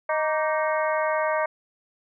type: harmonic tone with a mistuned harmonic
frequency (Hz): 311.1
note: D#4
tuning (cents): 0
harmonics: 2 / 3 / 4 / 5 / 6 / 7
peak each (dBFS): -24 / -28 / -30 / -32 / -34 / -35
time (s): 0.09-1.46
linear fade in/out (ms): 5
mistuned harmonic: 4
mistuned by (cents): -110
effects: none